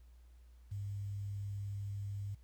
sine tone with quantisation, 100.7 Hz, G2, 47 cents sharp, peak -38 dBFS, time 0.71-2.35 s, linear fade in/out 10 ms, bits 11, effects added 60 Hz sine -56 dBFS peak until 2.43 s + pink hiss -75 dBFS RMS until 2.43 s

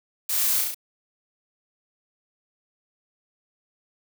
blue noise with echo, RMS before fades -26 dBFS, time 0.29-0.61 s, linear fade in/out 5 ms, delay 34 ms, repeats 4, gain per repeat -2 dB, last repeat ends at 0.746 s, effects none

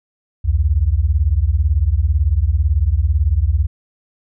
sine beating tone pair, 65.41 / 83.41 Hz, C2 / E2, 0 / +21 cents, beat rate 18 Hz, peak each -15 dBFS, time 0.44-3.67 s, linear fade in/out 20 ms, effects none

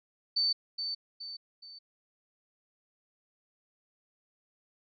sine tone with echo, 4541 Hz, C#8, 41 cents sharp, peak -25 dBFS, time 0.36-0.53 s, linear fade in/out 10 ms, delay 420 ms, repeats 3, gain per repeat -7 dB, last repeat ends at 1.79 s, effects none

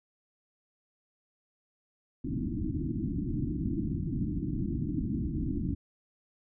white low-pass noise, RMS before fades -32 dBFS, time 2.24-5.75 s, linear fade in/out 5 ms, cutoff 330 Hz, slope 96 dB/octave, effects none

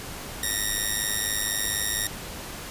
5% pulse ring-modulated tone, 1863 Hz, A#6, 2 cents flat, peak -11 dBFS, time 0.43-2.07 s, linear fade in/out 2 ms, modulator 52.1 Hz, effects pink hiss -37 dBFS RMS until 2.7 s + resampled to 32000 Hz

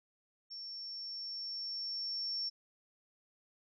sine tone with level ramp, 5450 Hz, F8, 43 cents flat, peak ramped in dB -43 to -34 dBFS, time 0.5-2.5 s, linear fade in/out 20 ms, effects none

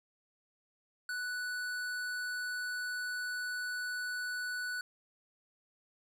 sine tone with hard clipping, 1483 Hz, F#6, 4 cents sharp, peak -37 dBFS, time 1.09-4.81 s, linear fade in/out 2 ms, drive 14 dB, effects none

